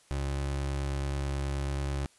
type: tone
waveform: 30% pulse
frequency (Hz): 69.3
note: C#2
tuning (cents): 0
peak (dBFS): -27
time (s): 0.11-2.06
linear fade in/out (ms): 0
effects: white hiss -62 dBFS RMS until 2.18 s + resampled to 24000 Hz